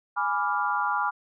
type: chord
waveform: sine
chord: G# diminished seventh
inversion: none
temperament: equal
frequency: 830.6 / 987.8 / 1174.7 / 1396.9 Hz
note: G#5 / B5 / D6 / F6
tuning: 0 / 0 / 0 / 0 cents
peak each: -29 dBFS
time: 0.16-1.11 s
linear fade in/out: 20 ms
effects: none